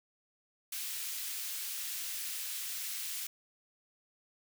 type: high-pass noise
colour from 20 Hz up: white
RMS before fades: -39 dBFS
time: 0.72-3.27 s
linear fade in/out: 5 ms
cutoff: 2100 Hz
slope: 12 dB/octave
effects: none